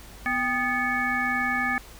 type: harmonic tone with a mistuned harmonic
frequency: 246.9 Hz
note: B3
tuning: in tune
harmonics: 1 / 3 / 5 / 7 / 9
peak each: -32 / -31 / -31 / -26 / -30 dBFS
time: 0.26-1.78 s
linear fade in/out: 0 ms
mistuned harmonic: 3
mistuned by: +110 cents
effects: added 50 Hz sine -47 dBFS peak until 1.99 s + pink hiss -47 dBFS RMS until 1.99 s